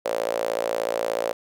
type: tone with high-pass filter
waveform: sawtooth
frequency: 56.7 Hz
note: A#1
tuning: 47 cents flat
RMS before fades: -26 dBFS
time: 0.05-1.33 s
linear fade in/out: 5 ms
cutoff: 540 Hz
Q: 6.5
effects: none